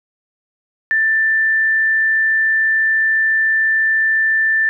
sine tone, 1773 Hz, A6, 13 cents sharp, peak -12 dBFS, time 0.91-4.69 s, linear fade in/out 0 ms, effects none

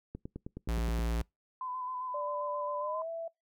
click train, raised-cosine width 3 ms, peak -27 dBFS, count 9, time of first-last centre 0.15-0.99 s, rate 9.52 Hz
square tone, 57.3 Hz, A#1, 29 cents flat, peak -30 dBFS, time 0.68-1.22 s, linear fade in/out 5 ms
sine tone with vibrato, 1012 Hz, B5, 42 cents sharp, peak -35 dBFS, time 1.61-3.02 s, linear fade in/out 2 ms, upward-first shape square, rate 7.5 Hz, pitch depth 22 cents each way
sine tone with pitch glide, 587.3 to 663 Hz, D5 to E5, 0 to +10 cents, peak -35 dBFS, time 2.14-3.28 s, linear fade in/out 5 ms, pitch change +210 cents, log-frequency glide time 2.8-3.09 s
effects noise-tail reverb RT60 0.2 s tail -26 dB re dry

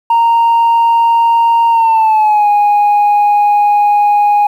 sine tone with pitch glide, 927 to 825.9 Hz, A#5 to G#5, -10 to -10 cents, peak -4 dBFS, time 0.1-4.47 s, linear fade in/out 5 ms, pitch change -200 cents, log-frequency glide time 1.7-2.48 s, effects tanh soft clip ceiling -5 dBFS + 7-bit

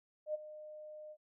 sine tone with ADSR envelope, 610 Hz, D#5, 34 cents flat, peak -32 dBFS, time 0.26-1.17 s, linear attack 83 ms, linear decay 20 ms, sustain -15 dB, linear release 57 ms, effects none

